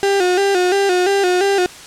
35% pulse tone with vibrato, 378.5 Hz, F#4, 39 cents sharp, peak -11 dBFS, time 0.03-1.66 s, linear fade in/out 0 ms, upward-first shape square, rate 2.9 Hz, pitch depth 82 cents each way, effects white hiss -36 dBFS RMS until 1.86 s + low-pass 8000 Hz 12 dB/octave

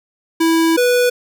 square tone pair in turn, 327.9 / 491.3 Hz, E4 / B4, -9 / -9 cents, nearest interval perfect fifth, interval 700 cents, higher second, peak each -12 dBFS, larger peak neither, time 0.4-0.77 / 0.77-1.1 s, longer first, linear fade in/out 10 ms, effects none

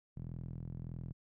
sawtooth tone with band-pass filter, 41.67 Hz, E1, 19 cents sharp, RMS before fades -44 dBFS, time 0.16-1.13 s, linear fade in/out 10 ms, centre 140 Hz, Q 2.4, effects none

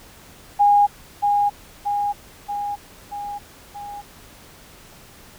sine tone with echo, 818 Hz, G#5, 26 cents flat, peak -11 dBFS, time 0.59-0.87 s, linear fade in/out 20 ms, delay 630 ms, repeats 5, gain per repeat -4 dB, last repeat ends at 4.02 s, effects pink hiss -46 dBFS RMS until 5.38 s

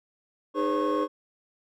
triangle tone cluster, 307.1 / 411.2 / 504 / 553 / 1090 Hz, D#4 / G#4 / B4 / C#5 / C#6, -23 / -17 / +35 / -4 / -29 cents, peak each -26 / -28 / -27 / -31 / -27 dBFS, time 0.54-1.08 s, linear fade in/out 50 ms, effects tanh soft clip ceiling -15 dBFS

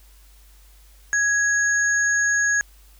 sine tone pair together, 1661.2 / 6616 Hz, G#6 / G#8, 0 / -8 cents, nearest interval 2 octaves, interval 2392 cents, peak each -18 / -24 dBFS, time 1.13-2.61 s, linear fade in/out 0 ms, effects added 50 Hz sine -48 dBFS peak until 2.99 s + white hiss -56 dBFS RMS until 2.99 s

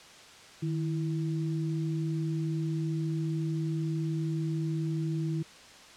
sine tone pair together, 155.55 / 329.6 Hz, D#3 / E4, 0 / 0 cents, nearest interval octave + minor second, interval 1300 cents, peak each -29 / -35 dBFS, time 0.62-5.43 s, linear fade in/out 10 ms, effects white hiss -51 dBFS RMS until 5.96 s + low-pass 6000 Hz 12 dB/octave

